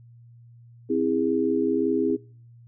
sine chord, C augmented, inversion none, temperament just, 261.6 / 327 / 408.8 Hz, C4 / E4 / G#4, 0 / -14 / -27 cents, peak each -25 dBFS, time 0.89-2.17 s, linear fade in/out 20 ms
click, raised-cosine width 2 ms, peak -32 dBFS, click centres 2.103 s
effects noise-tail reverb RT60 0.5 s tail -25 dB re dry + added 118 Hz sine -47 dBFS peak until 2.67 s

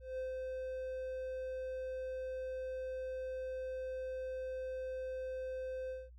triangle tone with ADSR envelope, 517 Hz, C5, 21 cents flat, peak -35 dBFS, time 0-6.1 s, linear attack 180 ms, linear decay 140 ms, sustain -2 dB, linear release 200 ms, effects noise-tail reverb RT60 0.1 s tail -19 dB re dry + added 60 Hz sine -53 dBFS peak until 6.18 s

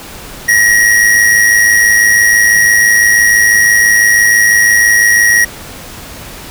square tone with amplitude modulation, 1897 Hz, A#6, 30 cents sharp, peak -4 dBFS, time 0.48-5.45 s, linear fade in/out 10 ms, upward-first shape sine, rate 106 Hz, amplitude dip 45%, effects pink hiss -29 dBFS RMS until 6.5 s

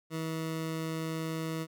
20% pulse tone, 160.9 Hz, E3, 42 cents flat, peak -28 dBFS, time 0.1-1.67 s, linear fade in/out 50 ms, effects none

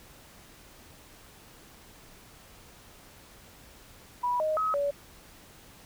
sine tone with pitch steps, 979 / 622 / 1275 / 570 Hz, B5 / D#5 / D#6 / C#5, -15 / -1 / +42 / +48 cents, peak -25 dBFS, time 4.23-4.91 s, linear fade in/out 10 ms, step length 170 ms, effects pink hiss -53 dBFS RMS until 5.85 s

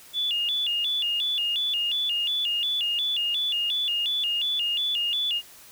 sine tone with vibrato, 3136 Hz, G7, in tune, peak -23 dBFS, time 0.13-5.42 s, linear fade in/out 50 ms, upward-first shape square, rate 2.8 Hz, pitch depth 170 cents each way, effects white hiss -49 dBFS RMS until 5.71 s

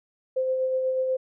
sine tone with tremolo, 519 Hz, C5, 14 cents flat, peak -21 dBFS, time 0.36-1.17 s, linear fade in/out 10 ms, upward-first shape sine, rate 8.2 Hz, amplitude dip 30%, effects none

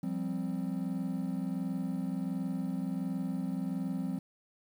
triangle chord, F suspended second, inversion none, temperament equal, 174.61 / 196 / 261.6 Hz, F3 / G3 / C4, 0 / 0 / 0 cents, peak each -34 dBFS, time 0.03-4.19 s, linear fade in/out 5 ms, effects tanh soft clip ceiling -21 dBFS + 10-bit

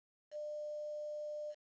sine tone with quantisation, 599 Hz, D5, 34 cents sharp, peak -40 dBFS, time 0.31-1.55 s, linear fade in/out 50 ms, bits 10, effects resampled to 16000 Hz

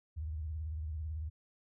sine tone with vibrato, 77.78 Hz, D#2, in tune, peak -36 dBFS, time 0.16-1.3 s, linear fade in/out 20 ms, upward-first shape triangle, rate 18 Hz, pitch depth 170 cents each way, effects none

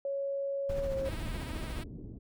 sine tone with pitch glide, 554.4 to 539.2 Hz, C#5 to C#5, 0 to -48 cents, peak -31 dBFS, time 0.05-1.09 s, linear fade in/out 2 ms, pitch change -48 cents, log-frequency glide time 0.84-0.93 s
brown noise with tremolo, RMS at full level -36 dBFS, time 0.69-1.83 s, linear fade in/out 5 ms, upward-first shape sine, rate 14 Hz, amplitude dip 45%
pink low-pass noise, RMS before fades -43 dBFS, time 0.94-2.19 s, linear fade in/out 20 ms, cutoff 360 Hz, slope 24 dB/octave
5% pulse tone with vibrato, 316.9 Hz, D#4, 32 cents sharp, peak -34 dBFS, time 1.05-1.84 s, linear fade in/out 10 ms, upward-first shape square, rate 17 Hz, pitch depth 51 cents each way
effects none

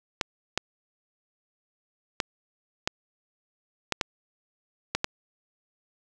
clicks, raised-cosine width 0.2 ms, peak -7 dBFS, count 8, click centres 0.212 / 0.576 / 2.202 / 2.875 / 3.923 / 4.012 / 4.95 / 5.044 s, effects none

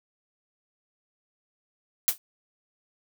blue noise with exponential decay, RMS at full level -17 dBFS, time 2.08-2.18 s, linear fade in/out 0 ms, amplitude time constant 20 ms, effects none

